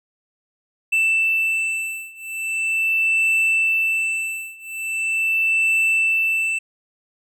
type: beating tone pair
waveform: triangle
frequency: 2657 / 2657.41 Hz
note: E7 / E7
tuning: +13 / +13 cents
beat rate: 0.41 Hz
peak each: -20 / -19 dBFS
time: 0.92-6.59 s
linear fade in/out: 10 ms
effects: none

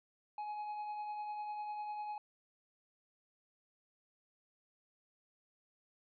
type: tone with tremolo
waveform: triangle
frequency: 840 Hz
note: G#5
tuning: 19 cents sharp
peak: -36 dBFS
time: 0.38-2.18 s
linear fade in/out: 2 ms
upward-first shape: triangle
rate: 10 Hz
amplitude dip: 35%
effects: resampled to 11025 Hz

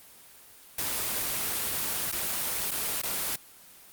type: noise with dropouts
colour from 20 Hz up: white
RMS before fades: -30 dBFS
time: 0.78-3.36 s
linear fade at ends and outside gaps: 5 ms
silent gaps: 2.116-2.124 / 2.71-2.715 / 3.018-3.033 s
effects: white hiss -52 dBFS RMS until 3.92 s + Opus 24 kbps

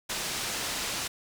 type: low-pass noise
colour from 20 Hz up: white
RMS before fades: -33 dBFS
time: 0.09-1.08 s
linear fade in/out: 10 ms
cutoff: 7000 Hz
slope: 12 dB/octave
effects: none

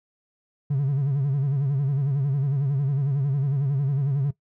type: tone with vibrato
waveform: triangle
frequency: 138.59 Hz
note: C#3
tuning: in tune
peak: -17 dBFS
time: 0.7-4.31 s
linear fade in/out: 10 ms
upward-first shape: sine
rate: 11 Hz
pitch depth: 98 cents each way
effects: noise-tail reverb RT60 0.1 s tail -20 dB re dry + tanh soft clip ceiling -16 dBFS

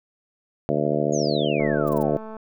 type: harmonic tone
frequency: 74 Hz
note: D2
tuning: 14 cents sharp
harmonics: 2 / 3 / 4 / 5 / 6 / 7 / 8 / 9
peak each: -28 / -28 / -28 / -28 / -28 / -28 / -28 / -28 dBFS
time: 0.69-2.17 s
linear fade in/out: 0 ms
type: exponential sweep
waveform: sine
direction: down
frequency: 6840 to 612 Hz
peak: -30 dBFS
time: 1.12-2.16 s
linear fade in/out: 20 ms
type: click train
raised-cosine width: 1 ms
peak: -25 dBFS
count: 169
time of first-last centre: 1.6-2.367 s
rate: 219 Hz
type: noise bursts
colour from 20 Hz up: violet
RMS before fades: -41 dBFS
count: 4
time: 1.87-2.028 s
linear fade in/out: 5 ms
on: 20 ms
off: 26 ms
effects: none

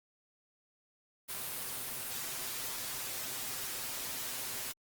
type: noise with comb filter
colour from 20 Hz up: white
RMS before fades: -39 dBFS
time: 1.28-4.73 s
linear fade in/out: 20 ms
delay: 7.8 ms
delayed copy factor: +0.5
effects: Opus 32 kbps

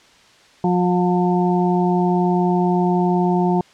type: harmonic tone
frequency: 178.8 Hz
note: F3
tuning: 41 cents sharp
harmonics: 1 / 2 / 4 / 5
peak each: -17 / -20 / -23 / -24 dBFS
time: 0.64-3.61 s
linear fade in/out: 2 ms
effects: white hiss -50 dBFS RMS until 3.73 s + low-pass 5000 Hz 12 dB/octave

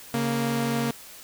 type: tone pair together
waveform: sawtooth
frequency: 138.48 / 232.9 Hz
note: C#3 / A#3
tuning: -1 / -1 cents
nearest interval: major sixth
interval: 900 cents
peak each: -25 / -21 dBFS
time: 0.14-0.91 s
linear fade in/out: 2 ms
effects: white hiss -45 dBFS RMS until 1.23 s

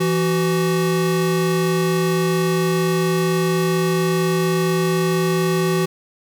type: tone pair together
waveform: square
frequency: 167.3 / 375.6 Hz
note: E3 / F#4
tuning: +26 / +26 cents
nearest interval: octave + major second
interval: 1400 cents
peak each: -20 dBFS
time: 0-5.86 s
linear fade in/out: 10 ms
effects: none

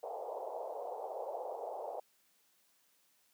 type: band-pass noise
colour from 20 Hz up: pink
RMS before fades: -42 dBFS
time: 0.03-2 s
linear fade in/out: 5 ms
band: 460 to 860 Hz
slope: 48 dB/octave
effects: white hiss -72 dBFS RMS until 3.33 s + high-pass 150 Hz 12 dB/octave

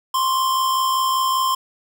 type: tone pair together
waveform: square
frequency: 1046.5 / 1111.6 Hz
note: C6 / C#6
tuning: 0 / +4 cents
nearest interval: minor second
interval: 104 cents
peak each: -18 / -30 dBFS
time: 0.14-1.55 s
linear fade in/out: 5 ms
effects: none

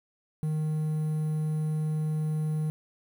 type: tone with quantisation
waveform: triangle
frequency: 154.7 Hz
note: D#3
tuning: 10 cents flat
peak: -24 dBFS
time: 0.43-2.7 s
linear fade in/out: 0 ms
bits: 9
effects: none

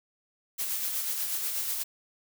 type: noise with tremolo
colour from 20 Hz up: blue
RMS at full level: -30 dBFS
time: 0.58-1.84 s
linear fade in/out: 20 ms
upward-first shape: sine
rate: 8.2 Hz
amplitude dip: 35%
effects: none

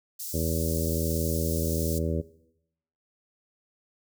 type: high-pass noise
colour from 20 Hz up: white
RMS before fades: -36 dBFS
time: 0.19-1.99 s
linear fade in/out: 10 ms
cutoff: 5000 Hz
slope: 24 dB/octave
type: harmonic tone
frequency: 81.3 Hz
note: E2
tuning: 23 cents flat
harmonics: 1 / 2 / 3 / 4 / 5 / 6 / 7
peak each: -29 / -32 / -34 / -35 / -36 / -37 / -37 dBFS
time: 0.33-2.22 s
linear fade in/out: 20 ms
effects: noise-tail reverb RT60 0.8 s tail -18 dB re dry

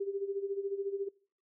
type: tone with tremolo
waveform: sine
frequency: 396 Hz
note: G4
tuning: 18 cents sharp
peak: -30 dBFS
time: 0-1.09 s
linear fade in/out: 10 ms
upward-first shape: sine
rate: 14 Hz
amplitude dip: 75%
effects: noise-tail reverb RT60 0.5 s tail -25 dB re dry

